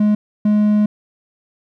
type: tone pair in turn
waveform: triangle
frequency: 210 / 210 Hz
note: G#3 / G#3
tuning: +19 / +19 cents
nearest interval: unison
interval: 0 cents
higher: neither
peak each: -9 dBFS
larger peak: neither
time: 0-0.15 / 0.45-0.86 s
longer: second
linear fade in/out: 5 ms
effects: none